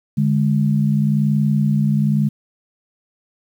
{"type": "tone pair together", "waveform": "sine", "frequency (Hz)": [146.83, 207.8], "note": ["D3", "G#3"], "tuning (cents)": [0, 1], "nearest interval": "tritone", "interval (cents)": 601, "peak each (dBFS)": [-16, -17], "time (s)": [0.17, 2.29], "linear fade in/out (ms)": 10, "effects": ["8-bit"]}